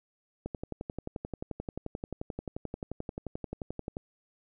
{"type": "click train", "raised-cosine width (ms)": 2, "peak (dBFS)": -22, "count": 41, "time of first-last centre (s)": [0.46, 3.969], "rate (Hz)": 11.4, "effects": []}